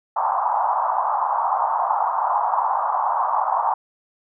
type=band-pass noise; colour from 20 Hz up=pink; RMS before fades=-21 dBFS; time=0.16-3.74 s; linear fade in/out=5 ms; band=760 to 1100 Hz; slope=48 dB/octave; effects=none